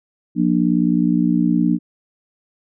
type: harmonic tone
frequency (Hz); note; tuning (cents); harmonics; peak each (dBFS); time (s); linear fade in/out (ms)
59.4; A#1; +33; 3 / 4 / 5; -18 / -18 / -18; 0.35-1.79; 50
effects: none